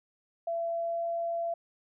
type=tone with pitch glide; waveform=sine; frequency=673 to 676.9 Hz; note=E5 to E5; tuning=+36 to +46 cents; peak=-29 dBFS; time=0.47-1.54 s; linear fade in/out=5 ms; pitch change=+10 cents; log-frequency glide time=0.71-1.05 s; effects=none